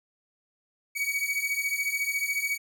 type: beating tone pair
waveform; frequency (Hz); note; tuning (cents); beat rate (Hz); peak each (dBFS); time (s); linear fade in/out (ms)
45% pulse; 2250 / 2264; C#7 / C#7; +25 / +36; 14; -30 / -29; 0.95-2.58; 20
effects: none